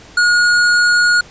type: tone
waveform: square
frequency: 1441 Hz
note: F#6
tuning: 46 cents flat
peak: -10 dBFS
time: 0.17-1.21 s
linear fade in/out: 5 ms
effects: pink hiss -40 dBFS RMS until 1.3 s + resampled to 16000 Hz